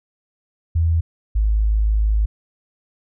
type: tone pair in turn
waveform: sine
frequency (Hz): 82.41 / 53.05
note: E2 / G#1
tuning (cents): 0 / +38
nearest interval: minor sixth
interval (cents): 762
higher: first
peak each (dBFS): -14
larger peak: neither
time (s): 0.75-1.01 / 1.35-2.26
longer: second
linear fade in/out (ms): 10
effects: none